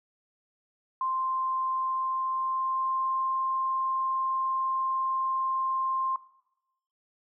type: tone with pitch glide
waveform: sine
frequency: 1046.5 to 1054.4 Hz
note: C6 to C6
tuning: 0 to +13 cents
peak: -26 dBFS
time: 1.01-6.16 s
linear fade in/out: 2 ms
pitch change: +13 cents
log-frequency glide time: 1.7-3.34 s
effects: noise-tail reverb RT60 0.9 s tail -18 dB re dry